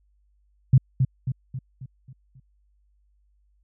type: tone with echo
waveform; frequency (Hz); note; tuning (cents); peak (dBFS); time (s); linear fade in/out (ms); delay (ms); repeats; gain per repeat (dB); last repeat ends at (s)
sine; 130; C3; -11; -10; 0.73-0.78; 5; 270; 6; -6; 2.4
effects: added 50 Hz sine -61 dBFS peak until 3.63 s